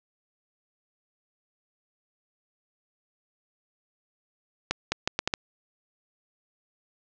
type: accelerating click train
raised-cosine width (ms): 0.2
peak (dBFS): -7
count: 6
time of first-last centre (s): 4.71-5.338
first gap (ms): 210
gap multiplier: 0.74
effects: low-pass 7000 Hz 12 dB/octave